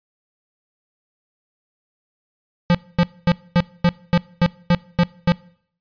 square tone bursts, 174.61 Hz, F3, in tune, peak -12 dBFS, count 10, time 2.7-5.32 s, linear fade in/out 0 ms, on 46 ms, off 240 ms, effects noise-tail reverb RT60 0.6 s tail -23 dB re dry + resampled to 11025 Hz

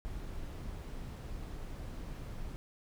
brown noise, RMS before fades -42 dBFS, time 0.05-2.56 s, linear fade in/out 0 ms, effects none

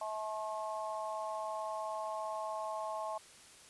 harmonic tone, 215.6 Hz, A3, 35 cents flat, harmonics 3 / 4 / 5, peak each -40 / -41 / -42 dBFS, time 0.01-3.18 s, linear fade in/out 5 ms, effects white hiss -57 dBFS RMS until 3.69 s + resampled to 24000 Hz

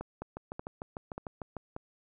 two click trains, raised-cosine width 1 ms, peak -24 / -24 dBFS, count 4 / 10, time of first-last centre 0.01-1.764 / 0.22-1.567 s, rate 1.71 / 6.68 Hz, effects none

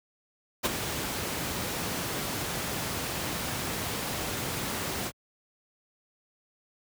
pink noise with ADSR envelope, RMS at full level -24 dBFS, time 0.63-5.12 s, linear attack 26 ms, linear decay 22 ms, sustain -8 dB, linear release 53 ms, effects high-pass 80 Hz 12 dB/octave

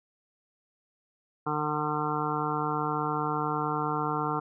harmonic tone, 150.8 Hz, D3, 46 cents sharp, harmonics 1 / 2 / 3 / 5 / 6 / 7 / 8 / 9, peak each -35 / -35 / -35 / -35 / -35 / -35 / -35 / -35 dBFS, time 1.46-4.4 s, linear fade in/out 10 ms, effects none

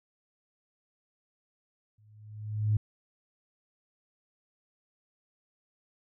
sine tone with exponential growth, 106.5 Hz, G#2, 44 cents sharp, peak -20 dBFS, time 1.98-2.77 s, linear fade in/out 5 ms, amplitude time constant 170 ms, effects tanh soft clip ceiling -16 dBFS

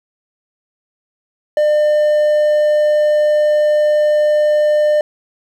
triangle tone, 601 Hz, D5, 40 cents sharp, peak -8 dBFS, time 1.57-5.01 s, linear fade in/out 2 ms, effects 8-bit

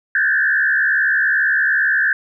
sine tone with frequency modulation, 1642 Hz, G#6, 20 cents flat, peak -13 dBFS, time 0.15-2.13 s, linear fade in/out 2 ms, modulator 71.2 Hz, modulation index 1.8, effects 9-bit

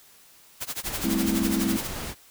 white noise with tremolo, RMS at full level -30 dBFS, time 0.6-1.88 s, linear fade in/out 20 ms, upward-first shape sine, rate 12 Hz, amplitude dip 95%
pink noise, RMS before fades -34 dBFS, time 0.83-2.15 s, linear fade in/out 50 ms
sine chord, A minor seventh, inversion third, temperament equal, 196 / 220 / 261.6 / 329.6 Hz, G3 / A3 / C4 / E4, 0 / 0 / 0 / 0 cents, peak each -28 dBFS, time 1.04-1.77 s, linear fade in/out 5 ms
effects white hiss -54 dBFS RMS until 2.3 s

